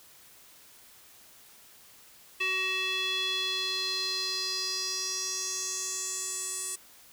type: tone with band-pass filter sweep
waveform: square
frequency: 376.4 Hz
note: F#4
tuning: 30 cents sharp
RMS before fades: -32 dBFS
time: 2.4-6.76 s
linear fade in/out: 10 ms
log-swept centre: 2700 to 8600 Hz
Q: 4.3
effects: white hiss -55 dBFS RMS until 7.12 s